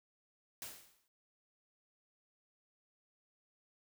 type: noise with exponential decay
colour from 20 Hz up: white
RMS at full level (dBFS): -43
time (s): 0.62-1.08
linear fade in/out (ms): 1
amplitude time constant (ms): 99
effects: none